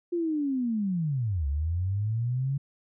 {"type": "linear two-way sweep", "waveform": "sine", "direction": "down then up", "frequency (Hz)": [353.4, 67.8, 141], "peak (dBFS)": -25, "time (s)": [0.12, 2.58], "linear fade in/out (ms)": 10, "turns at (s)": 1.47, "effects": []}